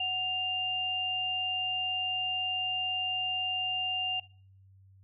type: tone pair together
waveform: sine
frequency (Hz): 741.1 / 2798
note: F#5 / F7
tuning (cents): +3 / +3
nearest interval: octave + major seventh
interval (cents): 2300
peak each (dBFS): -37 / -29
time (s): 0-4.2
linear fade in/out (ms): 5
effects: noise-tail reverb RT60 0.5 s tail -21 dB re dry + added 96 Hz sine -55 dBFS peak until 5.03 s